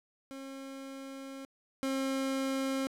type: tone pair in turn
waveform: 30% pulse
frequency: 270 / 268.1 Hz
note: C#4 / C4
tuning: -45 / +42 cents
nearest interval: unison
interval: 13 cents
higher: first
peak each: -40 / -28 dBFS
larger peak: second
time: 0.31-1.45 / 1.83-2.87 s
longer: first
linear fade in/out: 0 ms
effects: low-pass 12000 Hz 12 dB/octave + 10-bit